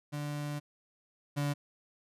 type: tone pair in turn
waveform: 35% pulse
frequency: 146.83 / 144.39 Hz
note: D3 / D3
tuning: 0 / -29 cents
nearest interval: unison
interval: 29 cents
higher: first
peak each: -33 / -28 dBFS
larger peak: second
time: 0.12-0.6 / 1.36-1.54 s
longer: first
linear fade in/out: 20 ms
effects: resampled to 32000 Hz